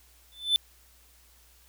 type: tone with exponential growth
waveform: triangle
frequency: 3520 Hz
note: A7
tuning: in tune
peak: -15 dBFS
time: 0.32-0.56 s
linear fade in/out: 0 ms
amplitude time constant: 52 ms
effects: added 60 Hz sine -60 dBFS peak until 1.68 s + white hiss -60 dBFS RMS until 1.68 s